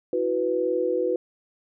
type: chord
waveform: sine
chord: E suspended second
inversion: none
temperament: just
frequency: 329.6 / 370.8 / 494.4 Hz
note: E4 / F#4 / B4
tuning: 0 / +4 / +2 cents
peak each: -29 / -26 / -24 dBFS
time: 0.13-1.16 s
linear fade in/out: 2 ms
effects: none